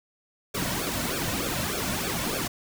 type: noise with flanger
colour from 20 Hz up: pink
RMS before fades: -29 dBFS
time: 0.54-2.48 s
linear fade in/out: 10 ms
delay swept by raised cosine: 0.99 to 2.49 ms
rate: 3.3 Hz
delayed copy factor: -0.8
effects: none